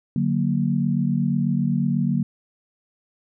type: chord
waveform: sine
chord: D augmented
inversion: none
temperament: equal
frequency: 146.83 / 185 / 233.1 Hz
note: D3 / F#3 / A#3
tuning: 0 / 0 / 0 cents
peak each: -23 dBFS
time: 0.16-2.23 s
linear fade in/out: 2 ms
effects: none